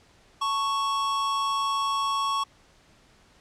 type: tone pair together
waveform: square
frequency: 887.9 / 1108.7 Hz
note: A5 / C#6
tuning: +15 / 0 cents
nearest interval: major third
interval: 385 cents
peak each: -35 / -25 dBFS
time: 0.41-2.44 s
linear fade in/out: 10 ms
effects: pink hiss -58 dBFS RMS until 3.4 s + low-pass 7000 Hz 12 dB/octave